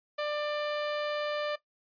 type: tone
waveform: sawtooth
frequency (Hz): 594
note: D5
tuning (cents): +20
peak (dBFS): -26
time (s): 0.18-1.56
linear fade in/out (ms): 10
effects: noise-tail reverb RT60 0.1 s tail -17 dB re dry + resampled to 11025 Hz